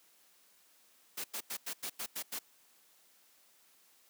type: noise bursts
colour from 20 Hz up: white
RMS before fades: -39 dBFS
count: 8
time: 1.17-2.391 s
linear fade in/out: 10 ms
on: 73 ms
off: 91 ms
effects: white hiss -66 dBFS RMS until 4.09 s + high-pass 200 Hz 12 dB/octave